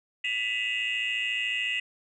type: tone cluster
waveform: sine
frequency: 1987 / 2540 / 2739 / 2853 Hz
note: B6 / D#7 / F7 / F7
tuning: +10 / +35 / -34 / +36 cents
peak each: -31 dBFS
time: 0.24-1.8 s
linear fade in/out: 5 ms
effects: tanh soft clip ceiling -21 dBFS